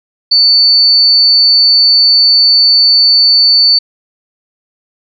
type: tone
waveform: sine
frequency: 4500 Hz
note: C#8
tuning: 25 cents sharp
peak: -4 dBFS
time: 0.31-3.79 s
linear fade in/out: 10 ms
effects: none